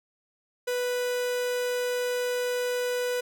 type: tone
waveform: 45% pulse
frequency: 493.9 Hz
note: B4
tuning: in tune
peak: -26 dBFS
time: 0.67-3.21 s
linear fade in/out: 10 ms
effects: none